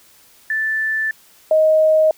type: tone pair in turn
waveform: sine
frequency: 1760 / 626.8 Hz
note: A6 / D#5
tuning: 0 / +13 cents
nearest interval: octave + tritone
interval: 1787 cents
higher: first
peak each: -17 / -10 dBFS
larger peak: second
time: 0.5-1.11 / 1.51-2.11 s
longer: first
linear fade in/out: 2 ms
effects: white hiss -50 dBFS RMS until 2.17 s